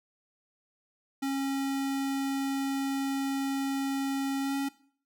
square tone with pitch glide, 273 to 275.9 Hz, C#4 to C#4, -26 to -8 cents, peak -29 dBFS, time 1.22-4.69 s, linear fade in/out 10 ms, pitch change +18 cents, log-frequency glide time 4.41-4.55 s, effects noise-tail reverb RT60 0.5 s tail -18 dB re dry

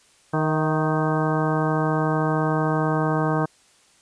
harmonic tone with a mistuned harmonic, 155.56 Hz, D#3, in tune, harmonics 1 / 2 / 3 / 4 / 5 / 6 / 7 / 8 / 10, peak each -23 / -26 / -28 / -29 / -30 / -31 / -31 / -32 / -33 dBFS, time 0.33-3.46 s, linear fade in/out 10 ms, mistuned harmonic 4, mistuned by +38 cents, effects white hiss -57 dBFS RMS until 4.01 s + resampled to 22050 Hz

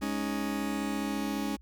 40% pulse chord, Ab suspended fourth, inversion none, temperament just, 207.7 / 276.9 / 311.5 Hz, Ab3 / Db4 / Eb4, 0 / -2 / +2 cents, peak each -33 / -33 / -36 dBFS, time 0.01-1.57 s, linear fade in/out 20 ms, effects added 60 Hz sine -51 dBFS peak until 1.61 s

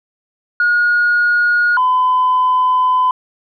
sine tone pair in turn, 1440 / 1011.5 Hz, F#6 / B5, -47 / +41 cents, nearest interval tritone, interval 612 cents, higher first, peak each -9 dBFS, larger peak neither, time 0.6-1.77 / 1.77-3.11 s, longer second, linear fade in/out 2 ms, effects tanh soft clip ceiling -7 dBFS

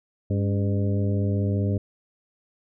harmonic tone with a mistuned harmonic, 100.8 Hz, G2, 49 cents sharp, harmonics 1 / 2 / 3 / 4 / 5 / 6, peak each -22 / -28 / -32 / -34 / -36 / -38 dBFS, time 0.3-1.78 s, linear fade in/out 5 ms, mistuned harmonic 3, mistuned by -92 cents, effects none

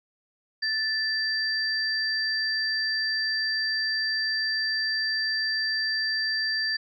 sine tone pair together, 1760 / 4693 Hz, A6 / D8, 0 / -2 cents, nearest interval octave + perfect fourth, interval 1698 cents, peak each -27 dBFS, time 0.62-6.77 s, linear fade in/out 10 ms, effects none

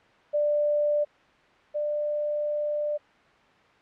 sine tone pair in turn, 591 / 594.1 Hz, D5 / D5, +11 / +20 cents, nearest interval unison, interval 9 cents, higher second, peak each -21 / -25 dBFS, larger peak first, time 0.33-1.05 / 1.74-2.98 s, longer second, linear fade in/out 20 ms, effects white hiss -57 dBFS RMS until 3.81 s + low-pass 2000 Hz 12 dB/octave

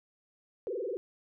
sine tone with frequency modulation, 436.3 Hz, A4, 15 cents flat, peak -32 dBFS, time 0.67-0.97 s, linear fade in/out 0 ms, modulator 22 Hz, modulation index 3.4, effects none

